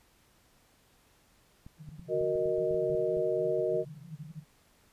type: clicks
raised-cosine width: 5 ms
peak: -35 dBFS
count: 12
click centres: 1.665 / 1.889 / 1.995 / 2.212 / 2.356 / 2.458 / 2.583 / 2.71 / 2.745 / 2.9 / 2.95 / 3.17 s
type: band-pass noise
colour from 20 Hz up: pink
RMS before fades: -46 dBFS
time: 1.78-4.45 s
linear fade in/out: 50 ms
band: 140 to 170 Hz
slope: 96 dB/octave
type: chord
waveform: sine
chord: D# minor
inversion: first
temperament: equal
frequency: 370 / 466.2 / 622.3 Hz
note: F#4 / A#4 / D#5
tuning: 0 / 0 / 0 cents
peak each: -31 dBFS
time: 2.08-3.85 s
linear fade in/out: 50 ms
effects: pink hiss -65 dBFS RMS until 4.92 s + resampled to 32000 Hz